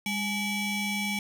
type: ring-modulated tone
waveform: 35% pulse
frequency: 1046.5 Hz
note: C6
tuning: in tune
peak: -23 dBFS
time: 0.06-1.19 s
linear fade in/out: 2 ms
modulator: 1250 Hz
effects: none